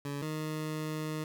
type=tone pair in turn; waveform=20% pulse; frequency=142.4 / 155.16 Hz; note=C#3 / D#3; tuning=+47 / -4 cents; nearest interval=minor second; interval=149 cents; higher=second; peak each=-30 / -29 dBFS; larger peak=second; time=0.05-0.22 / 0.22-1.24 s; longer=second; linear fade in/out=2 ms; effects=none